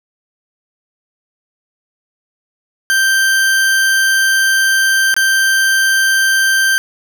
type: tone with dropouts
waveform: 40% pulse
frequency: 1568 Hz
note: G6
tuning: in tune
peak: -9 dBFS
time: 2.9-6.78 s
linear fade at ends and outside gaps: 0 ms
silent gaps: 5.141-5.165 s
effects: none